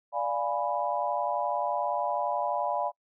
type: chord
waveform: sine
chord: D diminished seventh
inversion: none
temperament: equal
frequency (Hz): 587.3 / 698.5 / 830.6 / 987.8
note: D5 / F5 / Ab5 / Cb6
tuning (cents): 0 / 0 / 0 / 0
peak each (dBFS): -32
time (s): 0.12-2.92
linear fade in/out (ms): 50
effects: noise-tail reverb RT60 0.1 s tail -26 dB re dry